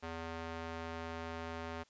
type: tone with band-pass filter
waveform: square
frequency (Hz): 82.41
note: E2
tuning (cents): 0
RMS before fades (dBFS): -43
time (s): 0.02-1.84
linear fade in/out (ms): 20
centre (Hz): 1100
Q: 0.52
effects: white hiss -70 dBFS RMS until 1.89 s + resampled to 16000 Hz